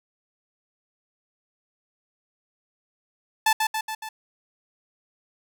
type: tone with echo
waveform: sawtooth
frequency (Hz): 875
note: A5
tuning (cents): -10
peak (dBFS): -13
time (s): 3.46-3.53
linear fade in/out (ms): 5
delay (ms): 140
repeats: 4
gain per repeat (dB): -4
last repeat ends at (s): 4.09
effects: none